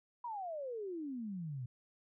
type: exponential sweep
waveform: sine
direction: down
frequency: 987.8 to 118.7 Hz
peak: -39 dBFS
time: 0.24-1.66 s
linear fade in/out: 5 ms
effects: none